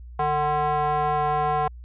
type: tone with band-pass filter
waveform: square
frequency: 149.6 Hz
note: D3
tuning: 32 cents sharp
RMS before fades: -23 dBFS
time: 0.19-1.68 s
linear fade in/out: 5 ms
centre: 870 Hz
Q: 4
effects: added 60 Hz sine -38 dBFS peak until 1.84 s + resampled to 8000 Hz